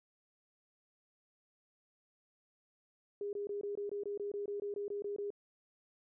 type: tone bursts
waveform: sine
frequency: 407.3 Hz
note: G#4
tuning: 34 cents flat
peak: -36 dBFS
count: 15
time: 3.21-5.304 s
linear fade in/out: 2 ms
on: 120 ms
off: 21 ms
effects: none